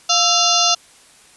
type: harmonic tone with a mistuned harmonic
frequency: 698.5 Hz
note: F5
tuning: in tune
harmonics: 1 / 2 / 4 / 5 / 6 / 7 / 8 / 9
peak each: -21 / -21 / -21 / -21 / -21 / -21 / -21 / -21 dBFS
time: 0.09-0.75 s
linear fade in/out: 10 ms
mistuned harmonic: 2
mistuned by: -93 cents
effects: white hiss -48 dBFS RMS until 1.36 s + resampled to 24000 Hz